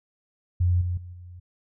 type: tone with level steps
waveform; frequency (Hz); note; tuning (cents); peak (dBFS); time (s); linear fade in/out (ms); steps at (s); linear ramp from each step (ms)
sine; 88.8; F2; +29; -18 / -24 / -37 / -40; 0.6-1.4; 10; 0.81 / 0.97 / 1.13; 5
effects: none